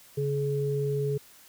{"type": "tone pair together", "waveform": "sine", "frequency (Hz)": [140, 423.9], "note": ["C#3", "G#4"], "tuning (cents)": [18, 35], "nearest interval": "octave + perfect fifth", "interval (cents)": 1917, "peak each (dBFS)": -28, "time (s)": [0.17, 1.18], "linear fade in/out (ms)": 10, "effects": ["white hiss -54 dBFS RMS until 1.48 s"]}